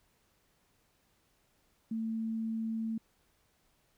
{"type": "tone", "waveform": "sine", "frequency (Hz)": 223.7, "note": "A3", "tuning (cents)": 29, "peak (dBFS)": -32, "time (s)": [1.91, 2.98], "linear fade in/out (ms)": 5, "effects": ["pink hiss -72 dBFS RMS until 3.97 s"]}